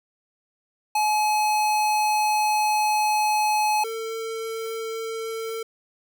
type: tone pair in turn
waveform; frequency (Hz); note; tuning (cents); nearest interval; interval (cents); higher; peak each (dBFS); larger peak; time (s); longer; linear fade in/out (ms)
square; 850 / 449.4; G#5 / A4; +40 / +37; major seventh; 1103; first; -20 / -29; first; 0.95-3.84 / 3.84-5.63; first; 5
effects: none